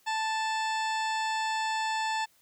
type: harmonic tone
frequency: 880 Hz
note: A5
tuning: in tune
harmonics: 1 / 2 / 3 / 4 / 5 / 6 / 8 / 9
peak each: -29 / -35 / -39 / -41 / -43 / -45 / -47 / -48 dBFS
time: 0.06-2.26 s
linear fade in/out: 20 ms
effects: white hiss -65 dBFS RMS until 2.41 s